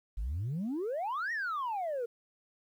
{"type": "exponential two-way sweep", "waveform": "sine", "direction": "up then down", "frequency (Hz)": [46.25, 1913, 454.3], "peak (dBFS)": -30, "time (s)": [0.17, 2.06], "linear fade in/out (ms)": 10, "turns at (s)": 1.32, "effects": ["tanh soft clip ceiling -30 dBFS", "11-bit"]}